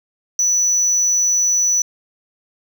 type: tone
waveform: sine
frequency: 5940 Hz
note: F#8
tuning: 6 cents sharp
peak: -11 dBFS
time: 0.39-1.82 s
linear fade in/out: 2 ms
effects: tanh soft clip ceiling -12 dBFS + 7-bit